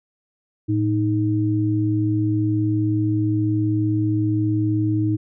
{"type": "tone pair together", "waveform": "sine", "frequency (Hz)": [110.6, 312.8], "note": ["A2", "D#4"], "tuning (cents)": [9, 9], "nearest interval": "octave + tritone", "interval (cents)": 1800, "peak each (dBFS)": -20, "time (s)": [0.68, 5.17], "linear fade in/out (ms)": 20, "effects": []}